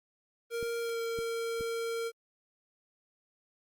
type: tone with pitch glide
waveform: square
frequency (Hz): 466.2 to 460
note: A#4 to A#4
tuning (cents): 0 to -23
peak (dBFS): -33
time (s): 0.5-2.12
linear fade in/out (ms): 50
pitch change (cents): -23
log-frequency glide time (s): 0.8-1.01
type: clicks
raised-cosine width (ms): 3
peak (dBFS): -30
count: 3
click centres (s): 0.628 / 1.188 / 1.609
effects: Opus 24 kbps